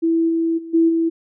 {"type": "tone with level steps", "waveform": "sine", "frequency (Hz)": 329.6, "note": "E4", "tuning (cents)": 0, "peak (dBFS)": [-14, -16, -30, -11, -15], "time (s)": [0.02, 1.1], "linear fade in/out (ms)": 20, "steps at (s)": [0.28, 0.57, 0.73, 0.88], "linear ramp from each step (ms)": 20, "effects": []}